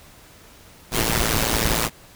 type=noise with amplitude modulation; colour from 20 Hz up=pink; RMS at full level=-17 dBFS; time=0.91-1.9 s; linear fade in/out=50 ms; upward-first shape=sine; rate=113 Hz; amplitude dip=90%; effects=pink hiss -48 dBFS RMS until 2.15 s